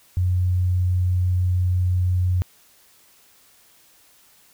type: tone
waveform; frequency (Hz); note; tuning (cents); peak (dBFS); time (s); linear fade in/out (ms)
sine; 90.6; F#2; -36; -17; 0.17-2.42; 0
effects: white hiss -55 dBFS RMS until 4.53 s